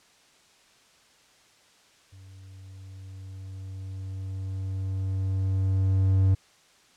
triangle tone with level ramp, 95.5 Hz, G2, 45 cents flat, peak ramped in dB -44 to -15 dBFS, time 2.12-6.35 s, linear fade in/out 10 ms, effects white hiss -59 dBFS RMS until 6.96 s + low-pass 7000 Hz 12 dB/octave

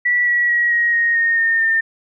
sine tone with pitch steps, 1952 / 1930.7 / 1909.6 / 1888.8 / 1868.2 / 1847.8 / 1827.6 / 1807.7 Hz, B6 / B6 / A#6 / A#6 / A#6 / A#6 / A#6 / A6, -21 / -40 / +41 / +22 / +3 / -16 / -35 / +46 cents, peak -13 dBFS, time 0.05-1.81 s, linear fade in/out 10 ms, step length 220 ms, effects none

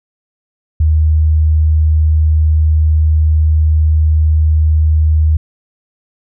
sine tone, 77.78 Hz, D#2, in tune, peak -7 dBFS, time 0.8-5.37 s, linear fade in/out 5 ms, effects none

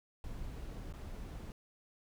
brown noise with dropouts, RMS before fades -44 dBFS, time 0.24-1.52 s, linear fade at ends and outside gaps 1 ms, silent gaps 0.926-0.937 s, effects none

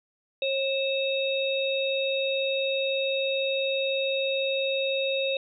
sine tone cluster, 541 / 2626 / 3756 Hz, C#5 / E7 / A#7, -42 / -7 / +12 cents, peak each -26 / -31 / -31 dBFS, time 0.42-5.37 s, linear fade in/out 2 ms, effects none

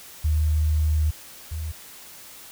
sine tone pair in turn, 77 / 78.94 Hz, D#2 / D#2, -17 / +26 cents, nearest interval unison, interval 43 cents, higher second, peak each -18 / -27 dBFS, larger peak first, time 0.24-1.11 / 1.51-1.72 s, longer first, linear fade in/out 10 ms, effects white hiss -44 dBFS RMS until 2.51 s

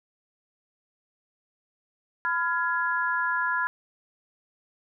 sine chord, F diminished, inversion second, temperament just, 1005.8 / 1396.9 / 1676.3 Hz, Cb6 / F6 / Ab6, +31 / 0 / +16 cents, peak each -28 dBFS, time 2.25-3.67 s, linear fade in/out 0 ms, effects none

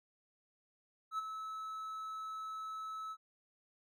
triangle tone with ADSR envelope, 1300 Hz, E6, 24 cents flat, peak -31 dBFS, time 1.11-3.17 s, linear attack 74 ms, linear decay 20 ms, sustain -8 dB, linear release 56 ms, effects none

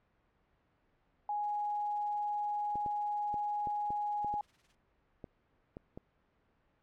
sine tone, 830.6 Hz, G#5, in tune, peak -32 dBFS, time 1.29-4.41 s, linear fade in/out 2 ms
violet noise with tremolo, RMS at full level -44 dBFS, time 1.43-4.75 s, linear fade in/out 5 ms, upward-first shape sine, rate 19 Hz, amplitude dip 75%
clicks, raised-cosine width 2 ms, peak -31 dBFS, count 10, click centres 2.756 / 2.862 / 3.342 / 3.672 / 3.905 / 4.246 / 4.34 / 5.242 / 5.769 / 5.975 s
effects pink hiss -73 dBFS RMS until 6.82 s + low-pass 2000 Hz 12 dB/octave

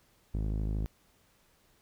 sawtooth tone with low-pass filter, 52.7 Hz, G#1, 26 cents sharp, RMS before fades -32 dBFS, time 0.34-0.86 s, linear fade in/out 0 ms, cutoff 310 Hz, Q 0.69, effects pink hiss -67 dBFS RMS until 1.81 s

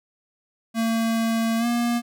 square tone with pitch glide, 226.8 to 237.5 Hz, A#3 to A#3, -47 to +33 cents, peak -21 dBFS, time 0.74-2.02 s, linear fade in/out 50 ms, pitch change +80 cents, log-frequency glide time 1.58-1.66 s, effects none

